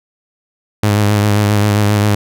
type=tone with vibrato; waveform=sawtooth; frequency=103.83 Hz; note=G#2; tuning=in tune; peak=-6 dBFS; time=0.83-2.15 s; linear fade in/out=5 ms; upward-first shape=sine; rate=7.5 Hz; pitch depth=34 cents each way; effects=none